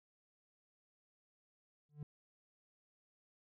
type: tone with exponential growth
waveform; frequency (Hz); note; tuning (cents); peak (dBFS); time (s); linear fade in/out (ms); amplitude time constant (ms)
triangle; 147.9; D3; +13; -37; 1.89-2.03; 2; 30
effects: none